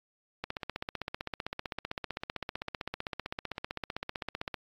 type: click train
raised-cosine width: 0.3 ms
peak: -18 dBFS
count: 65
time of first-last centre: 0.44-4.543 s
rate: 15.6 Hz
effects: AAC 32 kbps